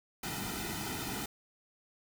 pink noise with comb filter, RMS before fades -38 dBFS, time 0.23-1.26 s, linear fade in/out 5 ms, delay 1.8 ms, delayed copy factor -1, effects none

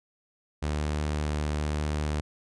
sawtooth tone, 75.1 Hz, D2, 39 cents sharp, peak -23 dBFS, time 0.62-2.21 s, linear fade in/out 10 ms, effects resampled to 22050 Hz

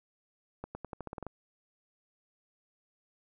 accelerating click train, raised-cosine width 1 ms, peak -25 dBFS, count 10, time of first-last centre 0.64-1.267 s, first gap 110 ms, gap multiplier 0.88, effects none

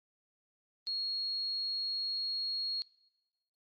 sine tone, 4300 Hz, C8, 47 cents sharp, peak -33 dBFS, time 0.87-2.82 s, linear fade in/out 0 ms, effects noise-tail reverb RT60 1.0 s tail -21 dB re dry + Opus 32 kbps

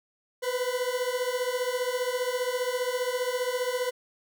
40% pulse beating tone pair, 492 / 507 Hz, B4 / B4, -7 / +45 cents, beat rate 15 Hz, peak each -29 dBFS, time 0.42-3.91 s, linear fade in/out 20 ms, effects none

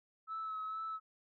sine tone with vibrato, 1298 Hz, E6, 27 cents flat, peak -37 dBFS, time 0.27-1 s, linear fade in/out 50 ms, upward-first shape sine, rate 2.2 Hz, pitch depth 22 cents each way, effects tanh soft clip ceiling -34 dBFS

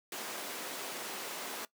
pink high-pass noise, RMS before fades -41 dBFS, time 0.12-1.65 s, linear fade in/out 2 ms, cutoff 310 Hz, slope 12 dB/octave, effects noise-tail reverb RT60 0.1 s tail -19 dB re dry + high-pass 200 Hz 12 dB/octave

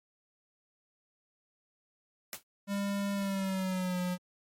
white noise with exponential decay, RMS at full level -33 dBFS, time 2.33-2.43 s, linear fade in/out 1 ms, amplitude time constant 21 ms
square tone with pitch glide, 200 to 180.25 Hz, G3 to F#3, +35 to -45 cents, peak -31 dBFS, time 2.67-4.18 s, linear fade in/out 50 ms, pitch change -180 cents, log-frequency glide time 3.14-3.98 s
effects MP3 64 kbps

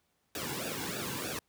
pink noise with flanger, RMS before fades -37 dBFS, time 0.35-1.39 s, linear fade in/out 2 ms, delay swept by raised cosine 0.95 to 1.64 ms, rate 3.2 Hz, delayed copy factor -0.85, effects pink hiss -75 dBFS RMS until 1.48 s + high-pass 80 Hz 12 dB/octave

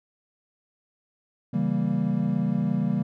triangle chord, C# diminished seventh, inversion none, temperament equal, 138.59 / 164.81 / 196 / 233.1 Hz, C#3 / E3 / G3 / Bb3, 0 / 0 / 0 / 0 cents, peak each -28 / -26 / -24 / -26 dBFS, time 1.53-3.03 s, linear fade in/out 10 ms, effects none

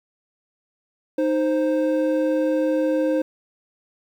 triangle tone pair together, 310.2 / 523.3 Hz, D#4 / C5, -5 / 0 cents, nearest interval major sixth, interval 905 cents, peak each -19 dBFS, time 1.18-3.22 s, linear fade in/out 5 ms, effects 9-bit

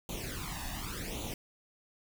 pink noise with flanger, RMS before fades -39 dBFS, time 0.09-1.34 s, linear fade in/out 2 ms, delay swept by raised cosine 0.29 to 1.12 ms, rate 0.89 Hz, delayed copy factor +0.8, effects none

